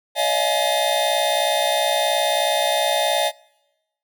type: tone cluster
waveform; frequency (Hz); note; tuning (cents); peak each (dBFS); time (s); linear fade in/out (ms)
square; 572 / 635 / 694 / 843 / 3629; D5 / D#5 / F5 / G#5 / A#7; -46 / +35 / -11 / +26 / -47; -25; 0.15-3.32; 50
effects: noise-tail reverb RT60 1.0 s tail -25 dB re dry